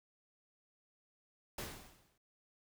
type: noise with exponential decay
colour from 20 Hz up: pink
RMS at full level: -40 dBFS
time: 1.58-2.18 s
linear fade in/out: 5 ms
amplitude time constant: 130 ms
effects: none